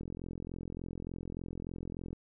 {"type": "click train", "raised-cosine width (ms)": 3, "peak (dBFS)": -28, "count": 93, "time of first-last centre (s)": [0.01, 2.13], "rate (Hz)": 43.4, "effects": []}